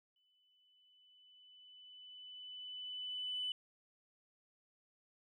sine tone with exponential growth, 2996 Hz, F#7, 21 cents sharp, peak -35 dBFS, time 0.16-3.52 s, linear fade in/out 2 ms, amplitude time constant 730 ms, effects tanh soft clip ceiling -31 dBFS

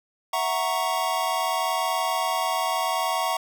square chord, F# dominant seventh, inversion third, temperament equal, 659.3 / 740 / 932.3 / 1108.7 Hz, E5 / F#5 / A#5 / C#6, 0 / 0 / 0 / 0 cents, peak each -31 / -29 / -29 / -29 dBFS, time 0.33-3.37 s, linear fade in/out 5 ms, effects none

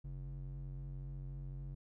triangle ring-modulated tone, 92.1 Hz, F#2, 7 cents flat, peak -37 dBFS, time 0.04-1.75 s, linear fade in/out 10 ms, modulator 45.1 Hz, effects none

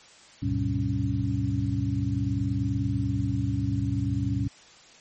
sine tone cluster, 73.9 / 103 / 123.5 / 191.7 / 278 Hz, D2 / G#2 / B2 / G3 / C#4, +11 / -14 / 0 / -38 / +5 cents, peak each -34 / -28 / -29 / -34 / -30 dBFS, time 0.42-4.48 s, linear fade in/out 10 ms, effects white hiss -52 dBFS RMS until 5 s + MP3 32 kbps

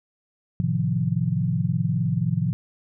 sine chord, F dominant seventh, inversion first, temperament equal, 110 / 130.81 / 155.56 / 174.61 Hz, A2 / C3 / Eb3 / F3, 0 / 0 / 0 / 0 cents, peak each -27 / -26 / -26 / -25 dBFS, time 0.6-2.53 s, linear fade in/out 0 ms, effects none

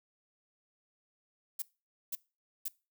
violet noise bursts, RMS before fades -36 dBFS, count 3, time 1.59-2.683 s, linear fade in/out 5 ms, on 31 ms, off 500 ms, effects noise-tail reverb RT60 0.3 s tail -22 dB re dry

